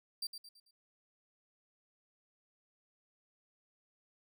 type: tone with echo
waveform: 40% pulse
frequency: 4699 Hz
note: D8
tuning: in tune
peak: -35 dBFS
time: 0.22-0.27 s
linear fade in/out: 5 ms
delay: 110 ms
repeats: 4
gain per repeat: -8 dB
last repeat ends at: 0.71 s
effects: none

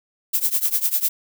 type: noise with tremolo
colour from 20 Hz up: violet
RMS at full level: -17 dBFS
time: 0.33-1.09 s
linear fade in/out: 10 ms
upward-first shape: triangle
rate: 10 Hz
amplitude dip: 95%
effects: none

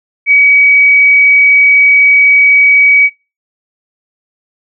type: tone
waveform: sine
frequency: 2268 Hz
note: C#7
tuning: 39 cents sharp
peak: -3 dBFS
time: 0.26-3.1 s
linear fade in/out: 50 ms
effects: noise-tail reverb RT60 0.3 s tail -24 dB re dry

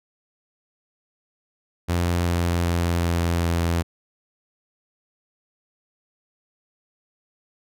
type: tone with pitch steps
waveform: sawtooth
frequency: 86.9 / 86.35 / 85.8 / 85.26 / 84.72 Hz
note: F2 / F2 / F2 / F2 / E2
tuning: -8 / -19 / -30 / -41 / +48 cents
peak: -16 dBFS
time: 1.88-3.83 s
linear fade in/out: 20 ms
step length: 390 ms
effects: none

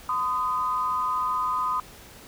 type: tone pair together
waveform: sine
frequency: 1019 / 1241.1 Hz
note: C6 / D#6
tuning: -46 / -5 cents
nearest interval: minor third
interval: 341 cents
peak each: -26 dBFS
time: 0.09-1.8 s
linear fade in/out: 2 ms
effects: pink hiss -47 dBFS RMS until 2.27 s

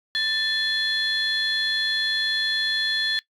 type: tone cluster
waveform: sine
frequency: 1773 / 3414 / 4165 Hz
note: A6 / G#7 / C8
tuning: +13 / +47 / -9 cents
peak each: -25 dBFS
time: 0.15-3.19 s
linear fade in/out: 0 ms
effects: noise-tail reverb RT60 0.1 s tail -20 dB re dry + tanh soft clip ceiling -15 dBFS

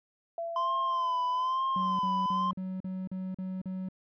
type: tone with exponential decay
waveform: sine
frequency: 673 Hz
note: E5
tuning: 36 cents sharp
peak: -31 dBFS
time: 0.38-2.45 s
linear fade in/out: 2 ms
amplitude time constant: 450 ms
type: tone with vibrato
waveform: triangle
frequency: 1029 Hz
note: C6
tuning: 29 cents flat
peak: -25 dBFS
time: 0.56-2.51 s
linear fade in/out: 2 ms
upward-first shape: sine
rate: 1.1 Hz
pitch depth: 57 cents each way
type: tone bursts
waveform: triangle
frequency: 187 Hz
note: F#3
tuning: 19 cents sharp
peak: -31 dBFS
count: 8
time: 1.76-3.887 s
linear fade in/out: 2 ms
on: 230 ms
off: 41 ms
effects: resampled to 11025 Hz

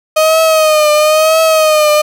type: tone with vibrato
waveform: 35% pulse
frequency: 622.3 Hz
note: D#5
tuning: in tune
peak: -5 dBFS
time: 0.16-2.02 s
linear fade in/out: 10 ms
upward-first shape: triangle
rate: 1 Hz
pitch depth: 67 cents each way
effects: none

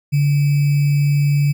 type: tone with sample-and-hold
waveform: sine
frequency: 143.9 Hz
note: D3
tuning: 35 cents flat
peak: -12 dBFS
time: 0.12-1.53 s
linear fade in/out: 20 ms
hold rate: 2450 Hz
effects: none

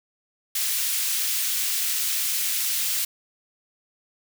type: high-pass noise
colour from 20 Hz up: white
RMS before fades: -25 dBFS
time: 0.55-3.05 s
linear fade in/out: 5 ms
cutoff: 2300 Hz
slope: 12 dB/octave
effects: none

